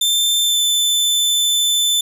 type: tone with pitch glide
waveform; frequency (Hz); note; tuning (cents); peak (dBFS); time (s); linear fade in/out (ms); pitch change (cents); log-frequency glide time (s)
sawtooth; 3562 to 3527; A7 to A7; +21 to +3; -11; 0.01-2.01; 5; -18; 0.41-0.6
effects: none